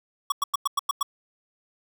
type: tone bursts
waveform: square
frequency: 1124 Hz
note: C#6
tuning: 24 cents sharp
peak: -21 dBFS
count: 7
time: 0.3-1.029 s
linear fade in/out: 5 ms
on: 21 ms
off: 97 ms
effects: none